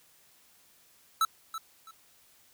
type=tone with echo; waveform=square; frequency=1314 Hz; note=E6; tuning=6 cents flat; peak=-23 dBFS; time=1.21-1.25 s; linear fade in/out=2 ms; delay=330 ms; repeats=2; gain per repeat=-12 dB; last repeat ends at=1.91 s; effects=white hiss -62 dBFS RMS until 2.53 s